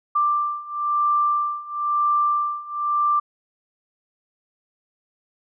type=beating tone pair; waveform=sine; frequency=1180 / 1181 Hz; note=D6 / D6; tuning=+8 / +9 cents; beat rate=1 Hz; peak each=-23 / -21 dBFS; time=0.15-3.2 s; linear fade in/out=10 ms; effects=none